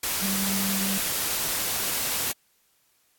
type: tone in noise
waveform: sine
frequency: 194.9 Hz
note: G3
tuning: 10 cents flat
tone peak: -27 dBFS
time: 0.22-0.98 s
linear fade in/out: 5 ms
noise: white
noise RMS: -27 dBFS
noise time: 0.03-2.32 s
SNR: -3 dB
effects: white hiss -66 dBFS RMS until 3.18 s + AAC 64 kbps